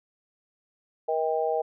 harmonic tone, 158.6 Hz, D#3, 33 cents sharp, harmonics 3 / 4 / 5, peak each -27 / -28 / -29 dBFS, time 1.08-1.62 s, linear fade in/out 10 ms, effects none

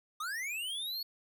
square linear sweep, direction up, 1183 to 4435 Hz, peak -36 dBFS, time 0.2-1.03 s, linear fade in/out 5 ms, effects none

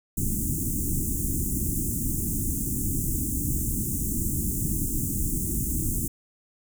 pink band-stop noise, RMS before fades -27 dBFS, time 0.17-6.08 s, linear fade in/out 5 ms, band 330 to 7000 Hz, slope 48 dB/octave, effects none

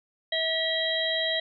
harmonic tone, 646 Hz, E5, 35 cents flat, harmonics 1 / 3 / 5 / 6, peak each -30 / -30 / -30 / -30 dBFS, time 0.32-1.4 s, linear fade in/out 5 ms, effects none

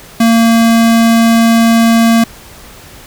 square tone, 228.9 Hz, A#3, 31 cents flat, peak -6 dBFS, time 0.2-2.24 s, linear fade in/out 5 ms, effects pink hiss -35 dBFS RMS until 3.06 s

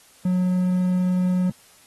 triangle tone, 182.1 Hz, F#3, 27 cents flat, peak -16 dBFS, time 0.25-1.5 s, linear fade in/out 5 ms, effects white hiss -53 dBFS RMS until 1.86 s + AAC 32 kbps

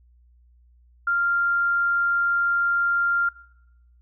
sine tone, 1393 Hz, F6, 5 cents flat, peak -19 dBFS, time 1.07-3.29 s, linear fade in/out 5 ms, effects noise-tail reverb RT60 0.9 s tail -22 dB re dry + added 60 Hz sine -53 dBFS peak until 4.01 s

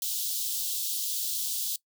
white high-pass noise, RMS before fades -31 dBFS, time 0.02-1.76 s, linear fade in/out 2 ms, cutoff 3200 Hz, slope 48 dB/octave, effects noise-tail reverb RT60 0.1 s tail -21 dB re dry

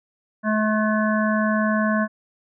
harmonic tone, 215.1 Hz, A3, 39 cents flat, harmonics 1 / 3 / 5 / 7 / 8, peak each -20 / -25 / -27 / -28 / -29 dBFS, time 0.43-2.08 s, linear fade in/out 50 ms, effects none

